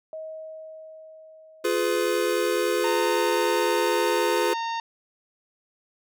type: tone with exponential decay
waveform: sine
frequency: 633 Hz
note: D#5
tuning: 30 cents sharp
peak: -32 dBFS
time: 0.13-3.72 s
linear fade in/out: 1 ms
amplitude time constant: 780 ms
type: chord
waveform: square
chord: F diminished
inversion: none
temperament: just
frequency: 349.2 / 419.1 / 502.9 Hz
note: F4 / Ab4 / Cb5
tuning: 0 / +16 / +31 cents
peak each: -27 dBFS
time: 1.64-4.54 s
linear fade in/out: 10 ms
type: harmonic tone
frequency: 918 Hz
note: A#5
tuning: 27 cents flat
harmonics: 1 / 2 / 3 / 4 / 5 / 6 / 7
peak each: -27 / -37 / -39 / -40 / -43 / -48 / -50 dBFS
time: 2.84-4.8 s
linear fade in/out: 2 ms
effects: none